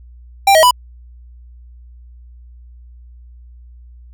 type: tone with pitch steps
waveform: square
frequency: 789 / 635 / 990 Hz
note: G5 / D#5 / B5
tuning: +11 / +35 / +4 cents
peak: -7 dBFS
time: 0.47-0.71 s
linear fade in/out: 5 ms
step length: 80 ms
effects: added 60 Hz sine -37 dBFS peak until 4.13 s